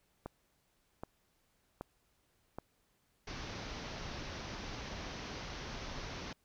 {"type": "click train", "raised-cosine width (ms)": 1, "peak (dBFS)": -27, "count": 4, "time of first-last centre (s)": [0.26, 2.586], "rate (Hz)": 1.29}
{"type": "low-pass noise", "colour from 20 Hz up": "pink", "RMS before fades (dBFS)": -44, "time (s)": [3.27, 6.33], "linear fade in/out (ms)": 5, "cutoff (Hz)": 6200, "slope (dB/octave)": 96}
{"effects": ["pink hiss -75 dBFS RMS until 6.44 s"]}